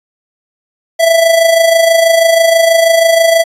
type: tone with amplitude modulation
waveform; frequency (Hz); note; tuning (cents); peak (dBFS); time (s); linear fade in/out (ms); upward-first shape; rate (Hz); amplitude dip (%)
square; 662; E5; +7; -4; 0.99-3.44; 20; sine; 26.2; 55
effects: resampled to 32000 Hz